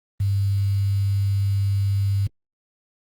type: tone with quantisation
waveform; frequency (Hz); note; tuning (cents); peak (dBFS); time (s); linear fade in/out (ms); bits
sine; 99.1; G2; +19; -18; 0.2-2.27; 5; 7
effects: Opus 24 kbps